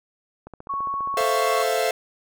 click train, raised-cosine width 1 ms, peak -25 dBFS, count 12, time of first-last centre 0.47-1.208 s, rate 14.9 Hz
sine tone, 1108.7 Hz, C#6, in tune, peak -24 dBFS, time 0.69-1.63 s, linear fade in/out 10 ms
45% pulse chord, F major seventh, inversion first, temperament equal, 440 / 523.3 / 659.3 / 698.5 Hz, A4 / C5 / E5 / F5, 0 / 0 / 0 / 0 cents, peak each -26 dBFS, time 1.17-1.91 s, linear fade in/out 2 ms
effects none

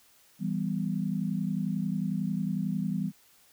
sine chord, E minor, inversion none, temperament equal, 164.81 / 196 / 246.9 Hz, E3 / G3 / B3, 0 / 0 / 0 cents, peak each -32 / -30 / -35 dBFS, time 0.39-3.12 s, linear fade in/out 50 ms, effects white hiss -61 dBFS RMS until 3.52 s

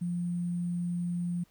sine tone with sample-and-hold, 174.61 Hz, F3, in tune, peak -29 dBFS, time 0.01-1.44 s, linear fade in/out 10 ms, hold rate 8820 Hz, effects pink hiss -67 dBFS RMS until 1.5 s

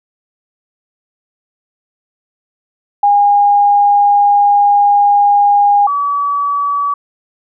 sine tone pair in turn, 815 / 1142.8 Hz, G#5 / D6, -33 / -48 cents, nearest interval tritone, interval 585 cents, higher second, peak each -6 / -12 dBFS, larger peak first, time 3.03-5.87 / 5.87-6.94 s, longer first, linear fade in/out 5 ms, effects none

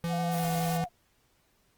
square tone with pitch glide, 169.1 to 165.24 Hz, E3 to E3, +44 to +4 cents, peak -29 dBFS, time 0.04-0.84 s, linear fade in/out 0 ms, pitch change -40 cents, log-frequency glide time 0.28-0.5 s
sine tone with vibrato, 717 Hz, F5, 45 cents sharp, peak -32 dBFS, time 0.08-0.89 s, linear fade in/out 50 ms, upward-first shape square, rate 9.6 Hz, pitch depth 45 cents each way
white noise, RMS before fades -40 dBFS, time 0.31-0.78 s, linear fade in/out 20 ms
effects pink hiss -69 dBFS RMS until 1.77 s + Opus 24 kbps

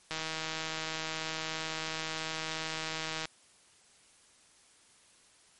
click train, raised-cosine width 0.2 ms, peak -18 dBFS, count 501, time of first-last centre 0.11-3.255 s, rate 159 Hz, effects white hiss -62 dBFS RMS until 5.59 s + MP3 48 kbps

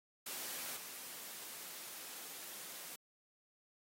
white noise with level steps, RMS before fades -44 / -49 dBFS, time 0.26-2.96 s, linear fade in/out 5 ms, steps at 0.76 s, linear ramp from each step 10 ms, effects high-pass 200 Hz 12 dB/octave + AAC 48 kbps

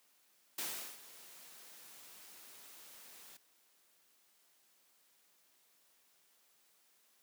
white noise with ADSR envelope, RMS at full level -39 dBFS, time 0.58-3.37 s, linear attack 5 ms, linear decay 380 ms, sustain -17 dB, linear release 4 ms, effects white hiss -71 dBFS RMS until 7.22 s + high-pass 200 Hz 12 dB/octave

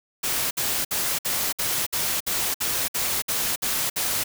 white noise bursts, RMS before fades -25 dBFS, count 12, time 0.23-4.239 s, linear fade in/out 10 ms, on 280 ms, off 59 ms, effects none

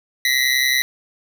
25% pulse ring-modulated tone, 1975.5 Hz, B6, in tune, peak -9 dBFS, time 0.25-0.82 s, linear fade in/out 0 ms, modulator 65.2 Hz, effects none

